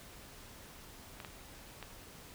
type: clicks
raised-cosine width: 0.3 ms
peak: -28 dBFS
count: 3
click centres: 1.202 / 1.248 / 1.827 s
effects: pink hiss -53 dBFS RMS until 2.34 s